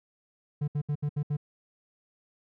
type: tone bursts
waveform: triangle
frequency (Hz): 146.83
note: D3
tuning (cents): 0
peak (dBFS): -24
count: 6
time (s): 0.61-1.369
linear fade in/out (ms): 10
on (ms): 69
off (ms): 69
effects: none